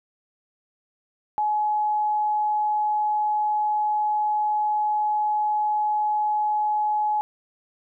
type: tone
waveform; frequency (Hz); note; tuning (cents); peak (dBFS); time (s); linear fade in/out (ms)
sine; 846; G#5; +32; -20; 1.38-7.21; 0
effects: none